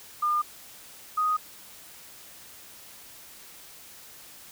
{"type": "tone pair in turn", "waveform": "sine", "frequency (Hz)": [1208, 1245.6], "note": ["D6", "D#6"], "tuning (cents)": [48, 2], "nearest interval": "minor second", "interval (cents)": 54, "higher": "second", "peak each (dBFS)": -22, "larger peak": "neither", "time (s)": [[0.22, 0.42], [1.17, 1.37]], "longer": "neither", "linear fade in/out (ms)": 10, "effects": ["white hiss -48 dBFS RMS until 4.51 s"]}